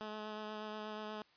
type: tone with vibrato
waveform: 10% pulse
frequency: 213.7 Hz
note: G#3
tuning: 50 cents sharp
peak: -34 dBFS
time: 0.01-1.22 s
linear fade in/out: 0 ms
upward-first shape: sine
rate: 8.3 Hz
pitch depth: 14 cents each way
effects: white hiss -68 dBFS RMS until 1.36 s + resampled to 11025 Hz